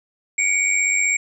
sine tone cluster, 2210 / 2306 / 7480 Hz, C#7 / D7 / A#8, -6 / -32 / +5 cents, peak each -21 dBFS, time 0.38-1.17 s, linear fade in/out 5 ms, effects none

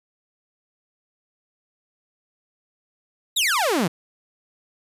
sawtooth exponential sweep, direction down, 4011 to 150 Hz, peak -15 dBFS, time 3.36-3.88 s, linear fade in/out 10 ms, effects resampled to 32000 Hz

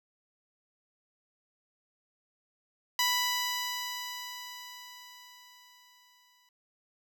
10% pulse tone with exponential decay, 987.8 Hz, B5, in tune, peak -16 dBFS, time 2.99-6.49 s, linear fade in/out 2 ms, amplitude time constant 760 ms, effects none

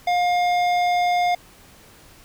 triangle tone with hard clipping, 710 Hz, F5, 28 cents sharp, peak -19 dBFS, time 0.07-1.35 s, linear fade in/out 5 ms, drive 16 dB, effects pink hiss -49 dBFS RMS until 2.24 s

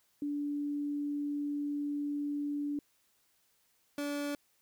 sine / 30% pulse tone pair in turn, 290 / 288.5 Hz, D4 / D4, -22 / -31 cents, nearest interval unison, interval 9 cents, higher first, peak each -32 / -31 dBFS, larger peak second, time 0.22-2.79 / 3.98-4.35 s, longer first, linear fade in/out 2 ms, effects white hiss -72 dBFS RMS until 4.61 s

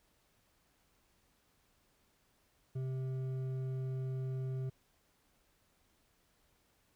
sine tone with hard clipping, 130.81 Hz, C3, in tune, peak -37 dBFS, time 2.75-4.7 s, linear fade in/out 10 ms, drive 7 dB, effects pink hiss -73 dBFS RMS until 6.95 s

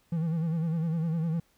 triangle tone with vibrato, 163.6 Hz, E3, 13 cents flat, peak -24 dBFS, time 0.12-1.4 s, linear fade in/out 5 ms, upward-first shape sine, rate 9.9 Hz, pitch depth 77 cents each way, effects pink hiss -67 dBFS RMS until 1.57 s

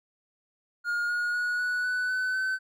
triangle tone with pitch steps, 1424 / 1440.5 / 1457.3 / 1474.2 / 1491.3 / 1508.7 / 1526.2 Hz, F6 / F#6 / F#6 / F#6 / F#6 / F#6 / G6, +33 / -47 / -27 / -7 / +13 / +33 / -47 cents, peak -24 dBFS, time 0.84-2.59 s, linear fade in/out 50 ms, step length 250 ms, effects none

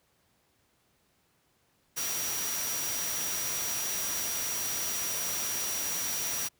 sine tone in noise, 5780 Hz, F#8, 41 cents flat, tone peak -34 dBFS, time 1.96-6.49 s, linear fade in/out 20 ms, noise white, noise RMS -34 dBFS, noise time 1.96-6.49 s, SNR -3 dB, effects pink hiss -70 dBFS RMS until 6.59 s + high-pass 60 Hz 12 dB/octave

